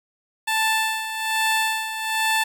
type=tone with tremolo; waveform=15% pulse; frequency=881 Hz; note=A5; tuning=2 cents sharp; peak=-12 dBFS; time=0.47-2.44 s; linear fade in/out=10 ms; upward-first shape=sine; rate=1.2 Hz; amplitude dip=65%; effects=8-bit